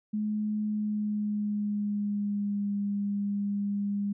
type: tone with pitch glide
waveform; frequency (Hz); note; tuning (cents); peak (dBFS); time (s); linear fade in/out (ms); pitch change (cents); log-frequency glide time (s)
sine; 211.9 to 202.3; G#3 to G#3; +35 to -45; -27; 0.13-4.13; 10; -80; 0.64-2.74
effects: none